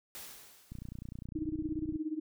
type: noise with exponential decay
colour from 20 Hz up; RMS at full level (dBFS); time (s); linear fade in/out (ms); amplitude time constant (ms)
white; -44; 0.15-1.26; 0; 240
type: click train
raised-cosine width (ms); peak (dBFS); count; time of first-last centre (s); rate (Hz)
5; -31; 38; 0.72-1.957; 29.9
type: tone with tremolo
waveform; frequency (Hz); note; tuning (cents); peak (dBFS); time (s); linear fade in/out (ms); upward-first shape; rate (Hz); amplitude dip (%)
sine; 311.1; D#4; 0; -30; 1.35-2.2; 10; sine; 17; 85
effects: none